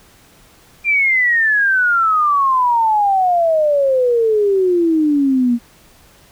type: exponential sweep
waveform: sine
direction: down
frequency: 2400 to 233.1 Hz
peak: -11 dBFS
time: 0.84-5.59 s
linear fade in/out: 50 ms
effects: pink hiss -48 dBFS RMS until 6.31 s